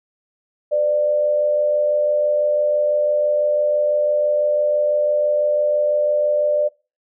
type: tone pair together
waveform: sine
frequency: 508 / 594 Hz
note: B4 / D5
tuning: +49 / +20 cents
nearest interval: minor third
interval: 271 cents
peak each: -26 / -15 dBFS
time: 0.71-6.69 s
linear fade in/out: 20 ms
effects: noise-tail reverb RT60 0.3 s tail -22 dB re dry